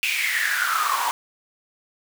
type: noise with high-pass filter sweep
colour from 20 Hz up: pink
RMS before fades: -23 dBFS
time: 0.03-1.11 s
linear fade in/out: 0 ms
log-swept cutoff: 2600 to 920 Hz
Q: 8.6
effects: none